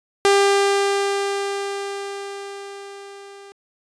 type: tone with level ramp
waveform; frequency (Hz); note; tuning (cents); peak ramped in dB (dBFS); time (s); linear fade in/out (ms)
sawtooth; 398.3; G4; +28; -8 to -36; 0.25-3.52; 0
effects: resampled to 22050 Hz